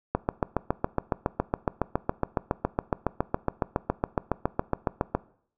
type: click train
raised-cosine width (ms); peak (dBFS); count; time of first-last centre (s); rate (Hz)
1; -9; 37; 0.15-5.15; 7.2
effects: noise-tail reverb RT60 0.6 s tail -20 dB re dry